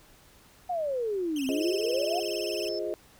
sine exponential two-way sweep, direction down then up, 740 to 258.2 to 740 Hz, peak -27 dBFS, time 0.69-2.2 s, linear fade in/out 10 ms, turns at 1.47 s
sawtooth tone with vibrato, 2859 Hz, F7, 40 cents sharp, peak -35 dBFS, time 1.36-2.69 s, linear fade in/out 2 ms, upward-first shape sine, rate 19 Hz, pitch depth 200 cents each way
sine chord, F minor seventh, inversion none, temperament equal, 349.2 / 415.3 / 523.3 / 622.3 Hz, F4 / Ab4 / C5 / Eb5, 0 / 0 / 0 / 0 cents, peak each -34 / -34 / -39 / -34 dBFS, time 1.49-2.94 s, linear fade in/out 0 ms
sine tone, 5274 Hz, E8, in tune, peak -37 dBFS, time 1.61-2.79 s, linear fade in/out 2 ms
effects pink hiss -57 dBFS RMS until 3.19 s

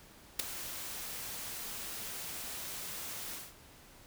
white noise with ADSR envelope, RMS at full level -27 dBFS, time 0.39-3.54 s, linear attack 8 ms, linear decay 5 ms, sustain -15 dB, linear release 210 ms, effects pink hiss -57 dBFS RMS until 4.06 s

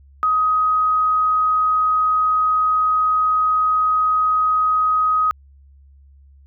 sine tone, 1258 Hz, D#6, 19 cents sharp, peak -14 dBFS, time 0.23-5.31 s, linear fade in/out 0 ms, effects added 69 Hz sine -45 dBFS peak until 6.46 s

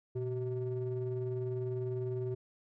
triangle ring-modulated tone, 130 Hz, C3, 11 cents flat, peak -28 dBFS, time 0.15-2.35 s, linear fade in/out 10 ms, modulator 250 Hz, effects none

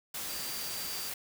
sine tone in noise, 4699 Hz, D8, in tune, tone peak -42 dBFS, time 0.29-1.09 s, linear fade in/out 5 ms, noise white, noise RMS -38 dBFS, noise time 0.14-1.14 s, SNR -7 dB, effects none

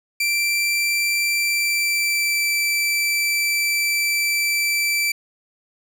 sawtooth tone with pitch glide, 2349 to 2330 Hz, D7 to D7, 0 to -14 cents, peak -15 dBFS, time 0.2-5.12 s, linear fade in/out 5 ms, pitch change -14 cents, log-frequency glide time 1.37-2.48 s, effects none

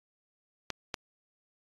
clicks, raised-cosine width 0.2 ms, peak -15 dBFS, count 2, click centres 0.703 / 0.942 s, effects AAC 32 kbps

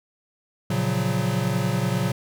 square chord, Gb major seventh, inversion first, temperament equal, 116.54 / 138.59 / 174.61 / 185 Hz, Bb2 / Db3 / F3 / Gb3, 0 / 0 / 0 / 0 cents, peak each -27 / -27 / -32 / -27 dBFS, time 0.7-2.12 s, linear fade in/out 5 ms, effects none

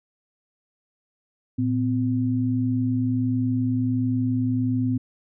sine tone pair together, 113.6 / 255 Hz, A#2 / C4, -44 / -44 cents, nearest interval octave + major second, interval 1400 cents, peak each -24 / -22 dBFS, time 1.58-4.98 s, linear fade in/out 10 ms, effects none

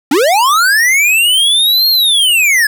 square linear two-way sweep, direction up then down, 250 to 4300 to 1668 Hz, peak -8 dBFS, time 0.11-2.67 s, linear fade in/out 5 ms, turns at 1.89 s, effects none

